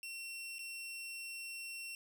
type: tone with dropouts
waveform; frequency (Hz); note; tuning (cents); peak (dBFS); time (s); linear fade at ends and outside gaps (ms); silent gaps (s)
sawtooth; 2720; F7; -46; -40; 0.03-1.95; 1; 0.584-0.591
effects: none